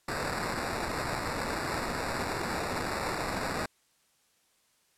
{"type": "noise with sample-and-hold", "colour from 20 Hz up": "blue", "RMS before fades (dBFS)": -33, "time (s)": [0.08, 3.66], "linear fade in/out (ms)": 5, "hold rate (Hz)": 3150, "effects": ["white hiss -69 dBFS RMS until 4.97 s", "low-pass 11000 Hz 12 dB/octave"]}